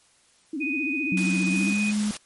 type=tone with vibrato; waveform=sine; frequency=291.7 Hz; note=D4; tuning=12 cents flat; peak=-27 dBFS; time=0.53-1.73 s; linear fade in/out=5 ms; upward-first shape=sine; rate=15 Hz; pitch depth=190 cents each way
type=tone; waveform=sine; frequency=2489 Hz; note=D#7; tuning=in tune; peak=-26 dBFS; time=0.6-1.92 s; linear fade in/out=20 ms
type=tone with pitch glide; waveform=sine; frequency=184.8 to 209.8 Hz; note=F#3 to G#3; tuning=-2 to +18 cents; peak=-22 dBFS; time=1.12-2.11 s; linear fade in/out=2 ms; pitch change=+220 cents; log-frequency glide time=1.5-1.82 s
type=noise; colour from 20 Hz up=white; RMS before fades=-34 dBFS; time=1.17-2.17 s; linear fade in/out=2 ms
effects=white hiss -60 dBFS RMS until 2.25 s + MP3 48 kbps